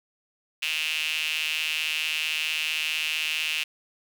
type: tone with high-pass filter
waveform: sawtooth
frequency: 155.56 Hz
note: D#3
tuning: in tune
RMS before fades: -28 dBFS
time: 0.62-3.64 s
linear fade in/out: 10 ms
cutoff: 2700 Hz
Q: 6.5
effects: none